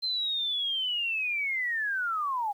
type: linear sweep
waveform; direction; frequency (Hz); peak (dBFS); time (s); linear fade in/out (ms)
sine; down; 4135 to 790; -27; 0.02-2.53; 20
effects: 10-bit